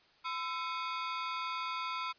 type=ring-modulated tone; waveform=sawtooth; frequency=1174.7 Hz; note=D6; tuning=in tune; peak=-28 dBFS; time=0.24-2.13 s; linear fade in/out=20 ms; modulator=156 Hz; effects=white hiss -65 dBFS RMS until 2.18 s + resampled to 11025 Hz